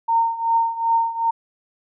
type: tone with tremolo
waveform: sine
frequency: 917 Hz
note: A#5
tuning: 29 cents flat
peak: -13 dBFS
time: 0.08-1.31 s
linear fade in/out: 10 ms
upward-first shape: triangle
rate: 2.6 Hz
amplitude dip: 85%
effects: none